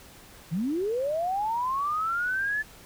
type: linear sweep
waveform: sine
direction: up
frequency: 146.83 to 1746 Hz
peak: -25 dBFS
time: 0.51-2.63 s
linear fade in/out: 20 ms
effects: pink hiss -50 dBFS RMS until 2.85 s